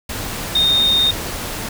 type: tone in noise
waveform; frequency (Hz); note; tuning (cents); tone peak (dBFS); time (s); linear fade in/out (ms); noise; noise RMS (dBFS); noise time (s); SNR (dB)
sine; 3678; A#7; -24; -12; 0.55-1.11; 5; pink; -26; 0.09-1.69; +11
effects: none